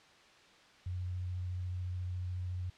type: tone with vibrato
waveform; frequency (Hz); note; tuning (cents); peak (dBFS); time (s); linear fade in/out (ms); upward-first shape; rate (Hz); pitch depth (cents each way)
sine; 90.5; F#2; -38; -35; 0.86-2.7; 5; triangle; 14; 18
effects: white hiss -60 dBFS RMS until 2.77 s + low-pass 4000 Hz 12 dB/octave